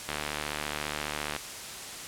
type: click train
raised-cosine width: 0.3 ms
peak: -15 dBFS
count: 96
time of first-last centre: 0.09-1.363 s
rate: 74.6 Hz
effects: white hiss -40 dBFS RMS until 2.07 s + low-pass 10000 Hz 12 dB/octave

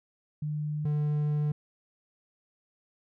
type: tone pair in turn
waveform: sine / triangle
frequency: 150.3 / 148.92 Hz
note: D3 / D3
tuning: +40 / +24 cents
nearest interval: unison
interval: 16 cents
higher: first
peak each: -29 / -23 dBFS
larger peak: second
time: 0.42-0.85 / 0.85-1.52 s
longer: second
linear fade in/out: 5 ms
effects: none

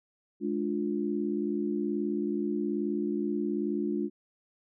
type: chord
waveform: sine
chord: D diminished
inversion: second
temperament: just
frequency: 211.4 / 293.7 / 352.4 Hz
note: Ab3 / D4 / F4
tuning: +31 / 0 / +16 cents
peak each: -32 dBFS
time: 0.4-4.1 s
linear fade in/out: 50 ms
effects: none

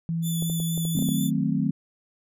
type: tone with pitch glide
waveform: sine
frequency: 165.8 to 164.75 Hz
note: E3 to E3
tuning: +10 to -1 cents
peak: -24 dBFS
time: 0.09-0.97 s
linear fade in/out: 0 ms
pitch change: -11 cents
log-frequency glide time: 0.39-0.82 s
type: tone with vibrato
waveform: 5% pulse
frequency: 3480 Hz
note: A7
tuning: 20 cents flat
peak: -25 dBFS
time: 0.22-1.31 s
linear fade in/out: 50 ms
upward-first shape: sine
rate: 4.2 Hz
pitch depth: 16 cents each way
type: clicks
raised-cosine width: 2 ms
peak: -23 dBFS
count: 8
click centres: 0.424 / 0.499 / 0.601 / 0.777 / 0.852 / 0.99 / 1.024 / 1.088 s
type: chord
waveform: sine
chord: D# diminished seventh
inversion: none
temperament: equal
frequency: 155.56 / 185 / 220 / 261.6 Hz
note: D#3 / F#3 / A3 / C4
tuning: 0 / 0 / 0 / 0 cents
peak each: -27 dBFS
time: 0.95-1.71 s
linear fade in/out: 5 ms
effects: none

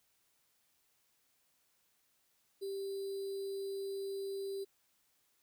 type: tone with sample-and-hold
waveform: sine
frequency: 392 Hz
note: G4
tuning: in tune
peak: -37 dBFS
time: 2.61-4.65 s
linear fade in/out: 20 ms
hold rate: 4410 Hz
effects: white hiss -75 dBFS RMS until 5.42 s

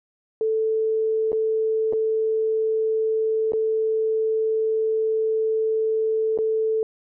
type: tone with dropouts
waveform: sine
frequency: 440.4 Hz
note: A4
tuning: 2 cents sharp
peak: -19 dBFS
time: 0.41-6.83 s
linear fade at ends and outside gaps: 1 ms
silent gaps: 1.319-1.329 / 1.926-1.933 / 3.521-3.534 / 6.376-6.387 s
effects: none

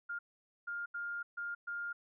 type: tone bursts at uneven times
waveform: sine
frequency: 1408 Hz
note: F6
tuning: 14 cents sharp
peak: -37 dBFS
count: 5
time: 0.09-0.19 / 0.67-0.86 / 0.94-1.23 / 1.37-1.55 / 1.67-1.93 s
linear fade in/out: 10 ms
effects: none

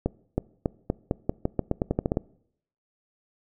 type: accelerating click train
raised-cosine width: 2 ms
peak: -10 dBFS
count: 15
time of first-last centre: 0.06-2.171 s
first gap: 320 ms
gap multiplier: 0.87
effects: noise-tail reverb RT60 0.7 s tail -23 dB re dry

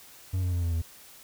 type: tone with pitch steps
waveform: triangle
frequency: 92.5 / 89.81 / 87.21 / 84.68 / 82.22 Hz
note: F#2 / F2 / F2 / E2 / E2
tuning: 0 / +49 / -2 / +47 / -4 cents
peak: -23 dBFS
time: 0.33-0.82 s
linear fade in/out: 10 ms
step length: 98 ms
effects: white hiss -51 dBFS RMS until 1.23 s

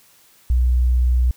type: tone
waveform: sine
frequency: 61.74 Hz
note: B1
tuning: in tune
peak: -13 dBFS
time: 0.5-1.31 s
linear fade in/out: 0 ms
effects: white hiss -53 dBFS RMS until 1.36 s

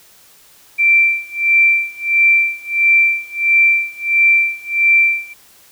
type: tone with tremolo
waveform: sine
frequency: 2349 Hz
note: D7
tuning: in tune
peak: -7 dBFS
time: 0.78-5.34 s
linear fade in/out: 20 ms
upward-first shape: sine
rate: 1.5 Hz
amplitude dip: 95%
effects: white hiss -47 dBFS RMS until 5.71 s

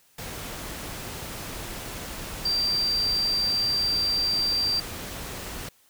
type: tone in noise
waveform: sine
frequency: 4703 Hz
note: D8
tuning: 2 cents sharp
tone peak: -22 dBFS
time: 2.45-4.8 s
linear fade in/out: 5 ms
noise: pink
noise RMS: -36 dBFS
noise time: 0.18-5.69 s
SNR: +11 dB
effects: white hiss -61 dBFS RMS until 5.89 s

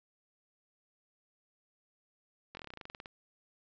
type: slowing click train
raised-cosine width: 0.3 ms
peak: -29 dBFS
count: 15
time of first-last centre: 2.55-3.059 s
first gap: 21 ms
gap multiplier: 1.08
effects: resampled to 16000 Hz

